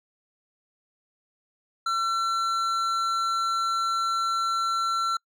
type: tone with hard clipping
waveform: sine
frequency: 1350 Hz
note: E6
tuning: 41 cents sharp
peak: -25 dBFS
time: 1.86-5.17 s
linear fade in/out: 5 ms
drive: 9 dB
effects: noise-tail reverb RT60 0.1 s tail -26 dB re dry